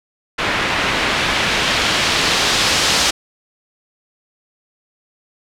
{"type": "noise with low-pass filter sweep", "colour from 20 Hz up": "white", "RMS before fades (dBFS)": -17, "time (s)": [0.38, 3.11], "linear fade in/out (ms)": 10, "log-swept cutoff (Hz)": [2200, 5400], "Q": 0.98, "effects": []}